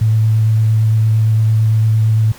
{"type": "tone with vibrato", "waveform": "sine", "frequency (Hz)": 110, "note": "A2", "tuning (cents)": 0, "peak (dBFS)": -9, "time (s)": [0.01, 2.32], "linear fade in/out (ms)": 5, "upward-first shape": "square", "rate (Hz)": 8.8, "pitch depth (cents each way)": 9, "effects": ["pink hiss -39 dBFS RMS until 2.38 s"]}